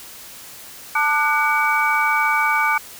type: tone cluster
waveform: sine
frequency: 883 / 1199 / 1478 / 2275 Hz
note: A5 / D6 / F#6 / C#7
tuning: +6 / +36 / -2 / +44 cents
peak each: -21 dBFS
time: 0.95-2.78 s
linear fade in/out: 5 ms
effects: white hiss -39 dBFS RMS until 2.99 s